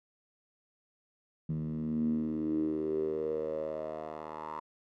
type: tone with band-pass filter sweep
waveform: 10% pulse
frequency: 77.78 Hz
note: D#2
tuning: in tune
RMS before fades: -34 dBFS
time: 1.49-4.6 s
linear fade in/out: 5 ms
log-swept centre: 170 to 960 Hz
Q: 7.6
effects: none